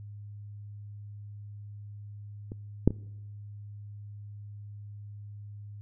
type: clicks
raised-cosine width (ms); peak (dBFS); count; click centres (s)
3; -26 / -6 / -23; 3; 2.519 / 2.876 / 2.906
effects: noise-tail reverb RT60 1.0 s tail -25 dB re dry + added 103 Hz sine -41 dBFS peak until 5.81 s